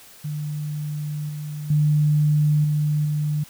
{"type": "tone with level steps", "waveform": "sine", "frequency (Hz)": 150, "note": "D3", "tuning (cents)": 37, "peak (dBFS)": [-25, -28, -15, -18, -20], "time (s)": [0.24, 3.44], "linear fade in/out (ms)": 10, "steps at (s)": [1.29, 1.7, 2.64, 3.05], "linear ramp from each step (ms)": 5, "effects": ["white hiss -47 dBFS RMS until 3.49 s"]}